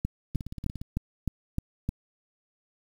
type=two click trains; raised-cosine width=5 ms; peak=-24 / -15 dBFS; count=9 / 7; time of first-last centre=0.35-0.815 / 0.05-1.89 s; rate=17.2 / 3.26 Hz; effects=8-bit